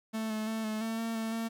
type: tone with pitch steps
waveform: 45% pulse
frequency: 220.8 / 216.7 / 221.9 / 216.3 / 224.9 / 227.4 / 223.3 / 227 Hz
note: A3 / A3 / A3 / A3 / A3 / A#3 / A3 / A#3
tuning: +6 / -26 / +15 / -29 / +38 / -43 / +26 / -46 cents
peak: -32 dBFS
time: 0.13-1.49 s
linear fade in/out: 20 ms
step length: 170 ms
effects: 11-bit